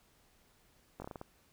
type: slowing click train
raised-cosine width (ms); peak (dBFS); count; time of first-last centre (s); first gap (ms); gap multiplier
1; -29; 7; 1-1.214; 20; 1.23
effects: pink hiss -68 dBFS RMS until 1.52 s